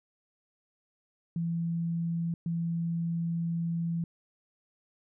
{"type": "tone bursts at uneven times", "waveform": "sine", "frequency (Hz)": 167.9, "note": "E3", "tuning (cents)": 32, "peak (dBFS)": -28, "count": 2, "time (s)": [[1.36, 2.34], [2.46, 4.04]], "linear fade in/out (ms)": 2, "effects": []}